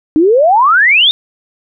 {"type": "exponential sweep", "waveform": "sine", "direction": "up", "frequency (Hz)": [295.4, 3729], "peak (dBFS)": -5, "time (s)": [0.16, 1.11], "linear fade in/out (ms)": 0, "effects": []}